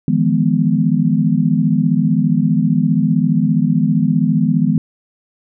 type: chord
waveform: sine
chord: F half-diminished seventh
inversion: third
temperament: equal with one note detuned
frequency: 155.56 / 170.72 / 207.7 / 246.9 Hz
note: Eb3 / F3 / Ab3 / Cb4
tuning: 0 / -39 / 0 / 0 cents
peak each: -17 dBFS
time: 0.08-4.78 s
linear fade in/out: 2 ms
effects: none